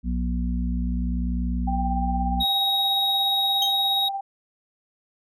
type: harmonic tone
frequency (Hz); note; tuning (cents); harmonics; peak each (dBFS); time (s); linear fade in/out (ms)
60.5; B1; -35; 1 / 3 / 4; -24 / -29 / -30; 0.03-2.45; 50
type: tone with tremolo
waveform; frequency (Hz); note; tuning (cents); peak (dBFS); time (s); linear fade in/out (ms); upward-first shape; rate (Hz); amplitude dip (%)
sine; 788; G5; +9; -24; 1.67-4.21; 10; sine; 17; 45
type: tone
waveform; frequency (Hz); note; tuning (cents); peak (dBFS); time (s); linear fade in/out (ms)
triangle; 3789; A#7; +27; -19; 2.4-4.09; 10
type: tone with exponential decay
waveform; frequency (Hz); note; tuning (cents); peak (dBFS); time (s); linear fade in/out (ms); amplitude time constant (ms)
35% pulse; 3180; G7; +24; -20; 3.62-3.76; 2; 29
effects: none